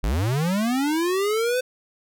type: linear sweep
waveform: square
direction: up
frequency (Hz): 42.05 to 514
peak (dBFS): -21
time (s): 0.03-1.61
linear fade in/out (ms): 10
effects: none